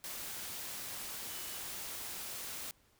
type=tone in noise; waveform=sine; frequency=2957 Hz; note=F#7; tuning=2 cents flat; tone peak=-54 dBFS; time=1.29-1.58 s; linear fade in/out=0 ms; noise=white; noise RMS=-43 dBFS; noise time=0.04-2.71 s; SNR=-14 dB; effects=pink hiss -69 dBFS RMS until 2.99 s